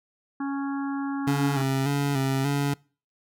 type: harmonic tone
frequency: 277.2 Hz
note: C#4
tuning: in tune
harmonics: 1 / 3 / 4 / 5 / 6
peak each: -27 / -37 / -39 / -41 / -43 dBFS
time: 0.4-1.62 s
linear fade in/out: 5 ms
type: tone with vibrato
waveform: 25% pulse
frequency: 138.2 Hz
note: C#3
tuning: 5 cents flat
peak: -19 dBFS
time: 1.27-2.74 s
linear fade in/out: 5 ms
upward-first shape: square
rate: 1.7 Hz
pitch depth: 45 cents each way
effects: noise-tail reverb RT60 0.4 s tail -26 dB re dry